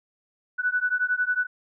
sine beating tone pair, 1480 / 1491 Hz, F#6 / F#6, 0 / +13 cents, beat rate 11 Hz, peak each -25 dBFS, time 0.58-1.47 s, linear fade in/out 20 ms, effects none

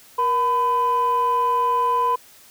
sine tone pair together, 474.5 / 1005.4 Hz, A#4 / B5, +31 / +31 cents, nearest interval octave + minor second, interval 1300 cents, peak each -24 / -16 dBFS, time 0.18-2.16 s, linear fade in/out 10 ms, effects tanh soft clip ceiling -13 dBFS + white hiss -49 dBFS RMS until 2.5 s

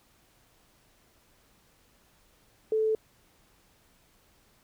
sine tone, 437.4 Hz, A4, 10 cents flat, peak -23 dBFS, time 2.72-2.95 s, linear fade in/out 2 ms, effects pink hiss -64 dBFS RMS until 4.63 s

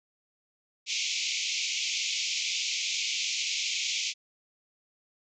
pink band-pass noise, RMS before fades -31 dBFS, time 0.86-4.14 s, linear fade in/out 50 ms, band 2200 to 7100 Hz, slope 96 dB/octave, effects none

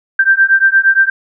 sine beating tone pair, 1568 / 1576.6 Hz, G6 / G6, 0 / +9 cents, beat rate 8.6 Hz, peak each -10 dBFS, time 0.19-1.1 s, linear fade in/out 5 ms, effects none

